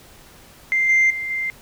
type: tone with level steps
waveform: sine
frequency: 2091 Hz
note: C7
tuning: 2 cents flat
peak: -15 / -11 / -24 / -21 dBFS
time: 0.72-1.5 s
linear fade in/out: 0 ms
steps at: 0.89 / 1.1 / 1.3 s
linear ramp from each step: 5 ms
effects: tanh soft clip ceiling -10 dBFS + pink hiss -47 dBFS RMS until 1.61 s